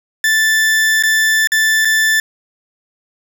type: tone with dropouts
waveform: 40% pulse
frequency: 1760 Hz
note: A6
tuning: in tune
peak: -10 dBFS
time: 0.24-2.2 s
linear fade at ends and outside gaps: 2 ms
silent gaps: 1.026-1.035 / 1.473-1.519 / 1.849-1.853 s
effects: none